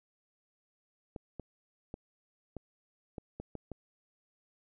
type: clicks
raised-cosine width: 2 ms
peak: -27 dBFS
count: 8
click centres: 1.162 / 1.397 / 1.941 / 2.567 / 3.182 / 3.4 / 3.553 / 3.717 s
effects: none